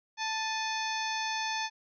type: harmonic tone with a mistuned harmonic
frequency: 880 Hz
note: A5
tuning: in tune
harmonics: 1 / 2 / 3 / 4 / 5 / 6 / 7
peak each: -34 / -37 / -39 / -40 / -41 / -42 / -42 dBFS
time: 0.17-1.7 s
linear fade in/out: 50 ms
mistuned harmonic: 3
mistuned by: -100 cents
effects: none

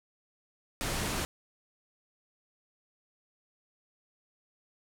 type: low-pass noise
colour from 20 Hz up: pink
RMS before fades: -33 dBFS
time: 0.81-1.25 s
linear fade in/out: 0 ms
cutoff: 12000 Hz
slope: 24 dB/octave
effects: none

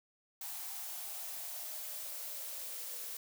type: noise with high-pass filter sweep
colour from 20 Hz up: blue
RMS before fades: -43 dBFS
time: 0.41-3.17 s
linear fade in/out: 2 ms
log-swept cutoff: 810 to 470 Hz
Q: 5.1
effects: none

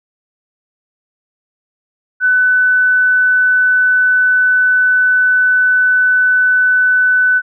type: tone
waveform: sine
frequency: 1500 Hz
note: F#6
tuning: 23 cents sharp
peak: -8 dBFS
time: 2.2-7.42 s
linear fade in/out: 50 ms
effects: none

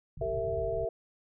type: low-pass noise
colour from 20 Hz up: white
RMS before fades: -40 dBFS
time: 0.17-0.85 s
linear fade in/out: 2 ms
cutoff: 150 Hz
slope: 48 dB/octave
type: chord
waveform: sine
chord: E diminished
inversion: first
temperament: equal with one note detuned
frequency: 392 / 458.2 / 659.3 Hz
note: G4 / Bb4 / E5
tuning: 0 / -30 / 0 cents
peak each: -37 / -34 / -32 dBFS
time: 0.21-0.89 s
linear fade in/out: 5 ms
effects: none

